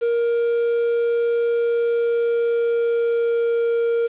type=tone with pitch glide; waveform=triangle; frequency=469.3 to 466.1 Hz; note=A#4 to A#4; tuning=+12 to 0 cents; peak=-15 dBFS; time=0.01-4.08 s; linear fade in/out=20 ms; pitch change=-12 cents; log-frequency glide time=1.5-3.8 s; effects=resampled to 8000 Hz + 8-bit